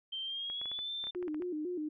sine tone with pitch glide, 3136 to 3561 Hz, G7 to A7, 0 to +20 cents, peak -36 dBFS, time 0.12-1.11 s, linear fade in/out 10 ms, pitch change +220 cents, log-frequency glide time 0.23-0.91 s
clicks, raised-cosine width 0.5 ms, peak -34 dBFS, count 12, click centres 0.5 / 0.615 / 0.657 / 0.716 / 0.79 / 1.04 / 1.07 / 1.149 / 1.227 / 1.281 / 1.345 / 1.422 s
sine tone with vibrato, 330.5 Hz, E4, 5 cents sharp, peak -34 dBFS, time 1.15-1.89 s, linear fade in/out 10 ms, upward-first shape square, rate 4 Hz, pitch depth 140 cents each way
effects none

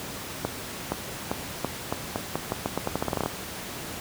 accelerating click train, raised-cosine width 1 ms, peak -11 dBFS, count 19, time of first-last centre 0.45-3.26 s, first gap 470 ms, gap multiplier 0.84, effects pink hiss -36 dBFS RMS until 4 s + high-pass 80 Hz 12 dB/octave

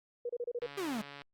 sine tone bursts, 481.3 Hz, B4, 45 cents flat, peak -33 dBFS, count 6, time 0.25-0.664 s, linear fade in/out 5 ms, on 44 ms, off 30 ms
click train, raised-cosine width 0.3 ms, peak -31 dBFS, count 86, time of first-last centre 0.62-1.219 s, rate 142 Hz
45% pulse exponential sweep, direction down, 415.3 to 199.9 Hz, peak -34 dBFS, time 0.77-1.02 s, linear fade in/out 10 ms
effects Opus 48 kbps

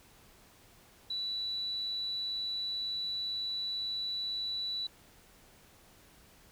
sine tone, 3951 Hz, B7, in tune, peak -33 dBFS, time 1.1-4.87 s, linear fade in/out 5 ms, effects pink hiss -60 dBFS RMS until 6.51 s

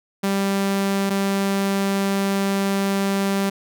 sawtooth tone pair in turn, 196.7 / 196.7 Hz, G3 / G3, +6 / +6 cents, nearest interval unison, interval 0 cents, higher neither, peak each -15 dBFS, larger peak neither, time 0.23-1.1 / 1.1-3.5 s, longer second, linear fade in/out 10 ms, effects none

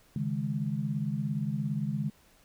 sine chord, C# suspended second, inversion none, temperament just, 138.59 / 155.92 / 207.9 Hz, C#3 / D#3 / G#3, 0 / +4 / +2 cents, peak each -33 dBFS, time 0.16-2.1 s, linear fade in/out 2 ms, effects pink hiss -62 dBFS RMS until 2.44 s

